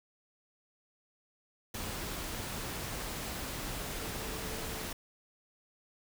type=tone in noise; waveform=sine; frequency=440 Hz; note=A4; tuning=in tune; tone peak=-48 dBFS; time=4.02-4.83 s; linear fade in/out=5 ms; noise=pink; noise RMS=-39 dBFS; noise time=1.74-4.93 s; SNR=-12 dB; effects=none